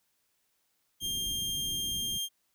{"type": "tone", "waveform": "sawtooth", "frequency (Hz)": 3200, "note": "G7", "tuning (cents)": 35, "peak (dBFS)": -28, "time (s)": [1, 2.29], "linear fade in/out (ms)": 50}
{"type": "low-pass noise", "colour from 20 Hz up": "pink", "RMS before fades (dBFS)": -45, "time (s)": [1.01, 2.19], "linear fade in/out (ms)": 20, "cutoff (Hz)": 320, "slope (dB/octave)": 24}
{"effects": ["white hiss -75 dBFS RMS until 2.54 s"]}